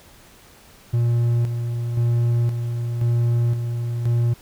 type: tone with tremolo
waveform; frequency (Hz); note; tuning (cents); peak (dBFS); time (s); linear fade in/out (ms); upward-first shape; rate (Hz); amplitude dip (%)
triangle; 118.5; A#2; +29; -14; 0.93-4.34; 10; square; 0.96; 50
effects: pink hiss -49 dBFS RMS until 4.41 s